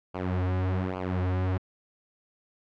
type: tone with flanger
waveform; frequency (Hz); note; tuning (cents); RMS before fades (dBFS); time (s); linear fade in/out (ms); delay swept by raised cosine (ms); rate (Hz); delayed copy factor
sawtooth; 92.2; F#2; -6; -28; 0.14-1.58; 10; 0.53 to 6.43; 1.2; -0.9
effects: low-pass 2000 Hz 12 dB/octave